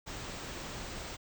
pink band-stop noise, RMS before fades -42 dBFS, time 0.06-1.17 s, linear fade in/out 20 ms, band 8400 to 16000 Hz, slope 96 dB/octave, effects none

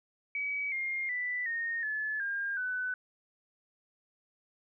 sine tone with pitch steps, 2275 / 2123 / 1980.5 / 1847.9 / 1724.1 / 1608.7 / 1500.9 Hz, C#7 / C7 / B6 / A#6 / A6 / G6 / F#6, +44 / +25 / +4 / -16 / -36 / +44 / +24 cents, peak -31 dBFS, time 0.35-2.94 s, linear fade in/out 2 ms, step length 370 ms, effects none

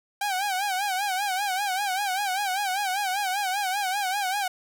sawtooth tone with vibrato, 780 Hz, G5, 9 cents flat, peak -21 dBFS, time 0.21-4.48 s, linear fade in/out 5 ms, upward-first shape sine, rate 5.1 Hz, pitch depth 110 cents each way, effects none

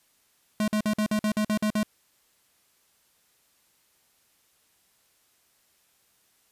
square tone bursts, 212.8 Hz, G#3, 42 cents sharp, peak -23 dBFS, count 10, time 0.6-1.831 s, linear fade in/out 2 ms, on 79 ms, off 49 ms, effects white hiss -66 dBFS RMS until 6.51 s + resampled to 32000 Hz

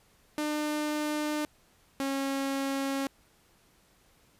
sawtooth tone pair in turn, 300.9 / 273.1 Hz, D4 / C#4, +42 / -26 cents, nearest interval major second, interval 168 cents, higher first, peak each -25 dBFS, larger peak neither, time 0.38-1.45 / 2-3.07 s, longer neither, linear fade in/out 0 ms, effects pink hiss -64 dBFS RMS until 4.39 s + resampled to 32000 Hz

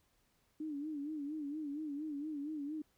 sine tone with vibrato, 297 Hz, D4, 20 cents sharp, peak -38 dBFS, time 0.6-2.82 s, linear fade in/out 5 ms, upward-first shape sine, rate 4.3 Hz, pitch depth 100 cents each way, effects pink hiss -75 dBFS RMS until 2.97 s

